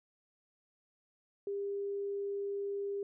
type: tone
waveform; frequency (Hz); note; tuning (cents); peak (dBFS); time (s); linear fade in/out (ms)
sine; 400.7; G4; +38; -34; 1.47-3.03; 2
effects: none